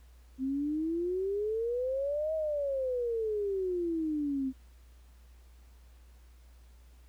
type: exponential two-way sweep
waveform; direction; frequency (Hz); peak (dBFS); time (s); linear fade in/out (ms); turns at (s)
sine; up then down; 258 to 640 to 258; -29; 0.38-4.53; 50; 2.34
effects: added 60 Hz sine -53 dBFS peak until 7.08 s + pink hiss -67 dBFS RMS until 7.08 s